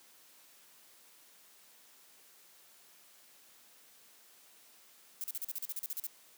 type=noise bursts; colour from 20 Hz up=violet; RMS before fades=-38 dBFS; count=13; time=5.21-6.067 s; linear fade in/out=0 ms; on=29 ms; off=40 ms; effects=white hiss -61 dBFS RMS until 6.37 s + high-pass 200 Hz 12 dB/octave